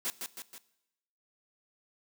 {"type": "noise with echo", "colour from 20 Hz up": "white", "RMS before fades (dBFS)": -33, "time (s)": [0.05, 0.1], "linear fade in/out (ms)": 0, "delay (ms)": 160, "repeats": 3, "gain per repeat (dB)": -5, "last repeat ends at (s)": 0.58, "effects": ["noise-tail reverb RT60 0.9 s tail -18 dB re dry", "high-pass 150 Hz 12 dB/octave"]}